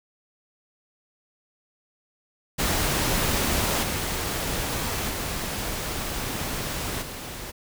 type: noise with level steps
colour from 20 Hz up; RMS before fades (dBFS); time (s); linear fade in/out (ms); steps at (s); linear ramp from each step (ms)
pink; -24 / -28 / -30 / -36; 2.58-7.52; 20; 3.82 / 5.09 / 7.01; 20
effects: none